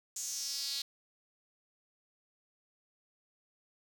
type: tone with high-pass filter sweep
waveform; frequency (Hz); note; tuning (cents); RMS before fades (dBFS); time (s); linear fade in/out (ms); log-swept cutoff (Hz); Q
sawtooth; 277.2; C#4; 0; -38; 0.16-0.82; 5; 6900 to 4100; 4.8
effects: none